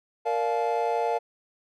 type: chord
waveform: triangle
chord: Bb major seventh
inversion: none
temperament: equal with one note detuned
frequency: 466.2 / 587.3 / 698.5 / 858.4 Hz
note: Bb4 / D5 / F5 / A5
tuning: 0 / 0 / 0 / -43 cents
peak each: -26 / -31 / -26 / -27 dBFS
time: 0.25-1.19 s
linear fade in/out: 20 ms
effects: none